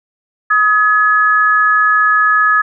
sine tone pair together, 1264 / 1699 Hz, D#6 / G#6, +27 / +39 cents, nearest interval perfect fourth, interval 512 cents, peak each -11 dBFS, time 0.5-2.62 s, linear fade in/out 10 ms, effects none

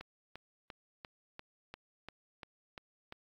click train, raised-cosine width 0.3 ms, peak -29 dBFS, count 10, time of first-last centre 0.01-3.124 s, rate 2.89 Hz, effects AAC 64 kbps

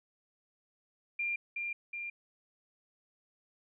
sine tone with echo, 2391 Hz, D7, 30 cents sharp, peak -31 dBFS, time 1.19-1.36 s, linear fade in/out 5 ms, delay 370 ms, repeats 2, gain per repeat -3 dB, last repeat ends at 2.1 s, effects none

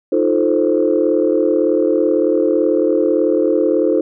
sine chord, F dominant seventh, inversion third, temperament equal, 311.1 / 349.2 / 440 / 523.3 Hz, Eb4 / F4 / A4 / C5, 0 / 0 / 0 / 0 cents, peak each -17 dBFS, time 0.12-4.01 s, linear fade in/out 5 ms, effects tanh soft clip ceiling -3 dBFS

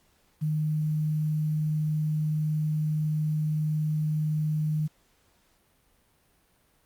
sine tone with quantisation, 153.6 Hz, D#3, 22 cents flat, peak -24 dBFS, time 0.41-4.88 s, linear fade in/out 20 ms, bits 9, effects pink hiss -66 dBFS RMS until 6.85 s + Opus 48 kbps

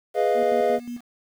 triangle chord, F half-diminished seventh, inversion first, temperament equal, 415.3 / 493.9 / 622.3 / 698.5 Hz, Ab4 / Cb5 / Eb5 / F5, 0 / 0 / 0 / 0 cents, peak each -22 dBFS, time 0.14-0.8 s, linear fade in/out 50 ms
sine tone with tremolo, 240.7 Hz, B3, 44 cents flat, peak -29 dBFS, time 0.34-1.02 s, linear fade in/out 50 ms, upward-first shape square, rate 5.6 Hz, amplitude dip 60%
effects 8-bit

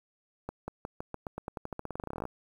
accelerating click train, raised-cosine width 1 ms, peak -22 dBFS, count 26, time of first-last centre 0.49-2.254 s, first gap 190 ms, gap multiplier 0.9, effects 9-bit

